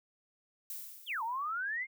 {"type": "noise with exponential decay", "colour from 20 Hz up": "violet", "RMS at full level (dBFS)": -40, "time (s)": [0.7, 1.62], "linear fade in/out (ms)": 2, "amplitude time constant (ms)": 200}
{"type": "exponential two-way sweep", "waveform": "sine", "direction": "down then up", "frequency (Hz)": [3729, 872, 2170], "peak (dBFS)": -33, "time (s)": [1.06, 1.87], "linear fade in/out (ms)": 50, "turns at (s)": 1.23}
{"effects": []}